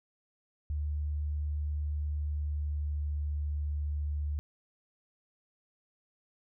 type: tone with pitch glide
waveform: sine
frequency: 74.3 to 73.79 Hz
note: D2 to D2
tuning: +21 to +9 cents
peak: -30 dBFS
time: 0.7-4.39 s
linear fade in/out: 0 ms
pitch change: -12 cents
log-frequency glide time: 2.13-3.07 s
effects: none